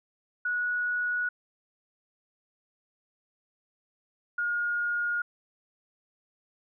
sine tone pair in turn, 1462 / 1428.6 Hz, F#6 / F6, -21 / +39 cents, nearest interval unison, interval 40 cents, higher first, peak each -26 dBFS, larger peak neither, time 0.45-1.29 / 4.38-5.22 s, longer neither, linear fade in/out 5 ms, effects none

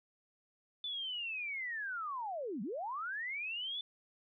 sine linear two-way sweep, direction down then up, 3520 to 176.1 to 3520 Hz, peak -37 dBFS, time 0.84-3.81 s, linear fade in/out 2 ms, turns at 2.62 s, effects none

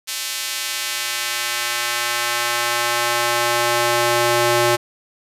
square tone with high-pass filter sweep, 119.3 Hz, A#2, 41 cents sharp, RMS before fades -20 dBFS, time 0.07-4.77 s, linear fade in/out 20 ms, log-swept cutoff 3600 to 400 Hz, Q 0.73, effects resampled to 32000 Hz

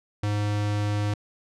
square tone, 103.83 Hz, G#2, in tune, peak -24 dBFS, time 0.23-1.14 s, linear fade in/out 5 ms, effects low-pass 7000 Hz 12 dB/octave

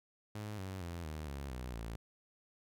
sawtooth tone with pitch steps, 105.4 / 94.99 / 85.61 / 77.16 / 69.54 / 62.67 / 56.48 Hz, G#2 / F#2 / F2 / D#2 / C#2 / B1 / A1, +26 / +46 / -34 / -14 / +6 / +26 / +46 cents, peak -37 dBFS, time 0.35-1.96 s, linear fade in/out 5 ms, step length 230 ms, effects none

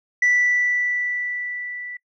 sine tone with level ramp, 1969 Hz, B6, 6 cents flat, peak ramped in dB -12 to -31 dBFS, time 0.22-1.97 s, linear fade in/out 5 ms, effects noise-tail reverb RT60 0.1 s tail -23 dB re dry + tanh soft clip ceiling -12 dBFS

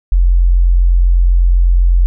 sine tone, 44 Hz, F1, 14 cents sharp, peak -6 dBFS, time 0.12-2.06 s, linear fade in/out 0 ms, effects none

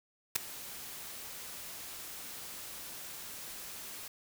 white noise with ADSR envelope, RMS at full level -25 dBFS, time 0.35-4.08 s, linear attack 12 ms, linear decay 3 ms, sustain -20 dB, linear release 4 ms, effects none

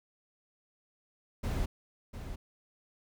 brown noise with echo, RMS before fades -32 dBFS, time 1.43-1.66 s, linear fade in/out 10 ms, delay 700 ms, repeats 1, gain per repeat -9 dB, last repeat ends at 2.36 s, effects none

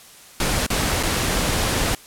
pink noise with dropouts, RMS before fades -21 dBFS, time 0.4-1.95 s, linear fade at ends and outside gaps 2 ms, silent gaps 0.665-0.702 / 1.029-1.033 s, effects white hiss -45 dBFS RMS until 2.06 s + low-pass 12000 Hz 12 dB/octave

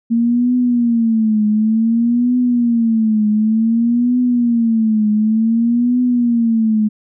sine tone with vibrato, 229.3 Hz, A#3, 28 cents flat, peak -11 dBFS, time 0.1-6.89 s, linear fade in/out 20 ms, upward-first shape triangle, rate 0.55 Hz, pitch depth 150 cents each way, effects none

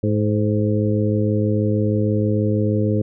harmonic tone with a mistuned harmonic, 106.3 Hz, G#2, 41 cents sharp, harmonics 1 / 2 / 3 / 4 / 5, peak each -19 / -22 / -24 / -25 / -26 dBFS, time 0.03-3.02 s, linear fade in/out 5 ms, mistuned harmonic 5, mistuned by -33 cents, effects none

